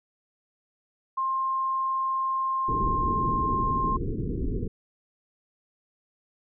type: tone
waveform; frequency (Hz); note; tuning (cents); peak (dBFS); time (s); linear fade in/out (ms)
sine; 1059; C6; +21; -24; 1.17-3.97; 10
type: low-pass noise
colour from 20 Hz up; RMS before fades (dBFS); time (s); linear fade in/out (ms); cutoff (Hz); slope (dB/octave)
pink; -29; 2.68-4.68; 10; 460; 96
effects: none